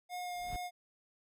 square tone with vibrato, 715 Hz, F5, 41 cents sharp, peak -39 dBFS, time 0.09-0.71 s, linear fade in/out 50 ms, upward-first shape sine, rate 2.6 Hz, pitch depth 11 cents each way
brown noise with exponential growth, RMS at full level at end -39 dBFS, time 0.29-0.56 s, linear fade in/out 2 ms, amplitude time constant 57 ms
effects none

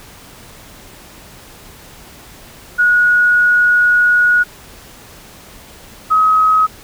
sine tone pair in turn, 1454 / 1271.1 Hz, F#6 / D#6, -31 / +37 cents, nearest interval major second, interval 232 cents, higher first, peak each -8 dBFS, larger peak neither, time 2.78-4.44 / 6.1-6.67 s, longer first, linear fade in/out 20 ms, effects pink hiss -39 dBFS RMS until 6.83 s

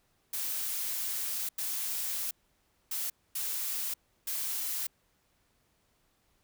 blue noise bursts at uneven times, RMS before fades -34 dBFS, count 5, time 0.33-1.49 / 1.58-2.31 / 2.91-3.1 / 3.35-3.94 / 4.27-4.87 s, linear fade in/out 5 ms, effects pink hiss -72 dBFS RMS until 6.43 s

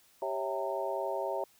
harmonic tone with a mistuned harmonic, 130.81 Hz, C3, in tune, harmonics 3 / 4 / 5 / 6 / 7, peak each -38 / -36 / -36 / -42 / -38 dBFS, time 0.22-1.44 s, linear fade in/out 2 ms, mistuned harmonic 4, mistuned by +87 cents, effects white hiss -64 dBFS RMS until 1.59 s

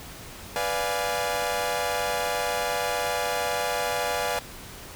sawtooth chord, B diminished seventh, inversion none, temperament equal, 493.9 / 587.3 / 698.5 / 830.6 Hz, B4 / D5 / F5 / Ab5, 0 / 0 / 0 / 0 cents, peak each -27 dBFS, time 0.56-4.39 s, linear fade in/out 0 ms, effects pink hiss -42 dBFS RMS until 4.95 s

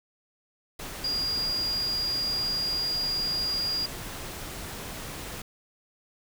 sine tone in noise, 4832 Hz, D8, 48 cents sharp, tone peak -26 dBFS, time 1.04-3.86 s, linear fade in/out 5 ms, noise pink, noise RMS -38 dBFS, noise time 0.79-5.42 s, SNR +9 dB, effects none

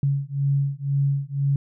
sine beating tone pair, 138.7 / 140.7 Hz, C#3 / C#3, +1 / +26 cents, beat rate 2 Hz, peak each -23 / -23 dBFS, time 0.03-1.56 s, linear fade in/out 2 ms, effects none

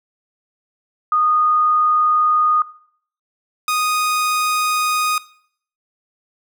sine / sawtooth tone pair in turn, 1233 / 1241.6 Hz, D#6 / D#6, -16 / -4 cents, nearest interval unison, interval 12 cents, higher second, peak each -13 dBFS, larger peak neither, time 1.12-2.62 / 3.68-5.18 s, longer neither, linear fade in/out 2 ms, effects noise-tail reverb RT60 0.6 s tail -19 dB re dry

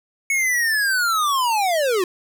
square linear sweep, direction down, 2216 to 346.1 Hz, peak -18 dBFS, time 0.3-2.04 s, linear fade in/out 2 ms, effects none

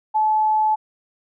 sine tone, 863 Hz, A5, 34 cents flat, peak -15 dBFS, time 0.14-0.76 s, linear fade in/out 20 ms, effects none

